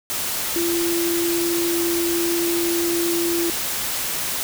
sine tone in noise, 341.2 Hz, F4, 40 cents flat, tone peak -20 dBFS, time 0.56-3.5 s, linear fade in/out 0 ms, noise white, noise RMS -25 dBFS, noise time 0.1-4.43 s, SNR +2 dB, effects none

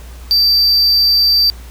triangle tone with amplitude modulation, 4674 Hz, D8, 9 cents flat, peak -6 dBFS, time 0.31-1.5 s, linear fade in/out 0 ms, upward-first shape sine, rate 220 Hz, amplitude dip 30%, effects added 60 Hz sine -30 dBFS peak until 1.7 s + pink hiss -41 dBFS RMS until 1.7 s

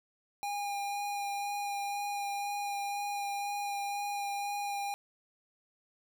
square tone with vibrato, 810 Hz, G#5, 43 cents flat, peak -34 dBFS, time 0.43-4.94 s, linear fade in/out 0 ms, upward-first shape sine, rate 2 Hz, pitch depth 13 cents each way, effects none

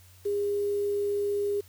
sine tone with quantisation, 407.3 Hz, G#4, 34 cents flat, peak -25 dBFS, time 0.25-1.61 s, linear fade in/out 10 ms, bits 8, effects added 91 Hz sine -53 dBFS peak until 1.68 s + white hiss -58 dBFS RMS until 1.68 s

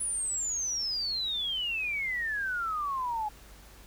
sine exponential sweep, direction down, 10060 to 830.6 Hz, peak -29 dBFS, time 0-3.29 s, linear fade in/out 10 ms, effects added 50 Hz sine -52 dBFS peak until 3.86 s + pink hiss -54 dBFS RMS until 3.86 s

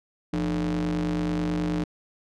square ring-modulated tone, 65.41 Hz, C2, in tune, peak -22 dBFS, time 0.33-1.84 s, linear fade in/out 5 ms, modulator 237 Hz, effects low-pass 6000 Hz 12 dB/octave

